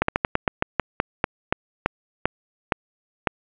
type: slowing click train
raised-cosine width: 0.5 ms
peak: -3 dBFS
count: 15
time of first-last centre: 0.02-3.272 s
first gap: 64 ms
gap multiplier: 1.18
effects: resampled to 8000 Hz + 7-bit